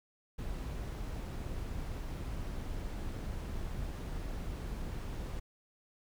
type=noise; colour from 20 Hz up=brown; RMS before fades=-39 dBFS; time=0.38-5.4 s; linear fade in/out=10 ms; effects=none